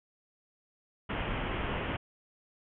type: low-pass noise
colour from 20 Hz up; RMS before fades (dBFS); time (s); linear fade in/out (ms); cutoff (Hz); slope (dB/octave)
pink; -34; 1.09-1.97; 10; 3200; 96
effects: none